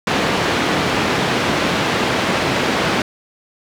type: band-pass noise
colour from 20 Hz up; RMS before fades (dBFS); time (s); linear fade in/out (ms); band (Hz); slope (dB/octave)
pink; -18; 0.07-3.02; 2; 160 to 3600; 12
effects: none